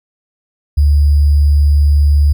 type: tone with sample-and-hold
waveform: sine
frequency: 72.7 Hz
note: D2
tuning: 17 cents flat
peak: -6 dBFS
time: 0.77-2.33 s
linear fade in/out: 10 ms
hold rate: 4900 Hz
effects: none